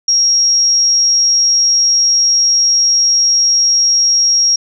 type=tone; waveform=sine; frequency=5600 Hz; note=F8; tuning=4 cents sharp; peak=-8 dBFS; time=0.08-4.56 s; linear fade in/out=5 ms; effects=none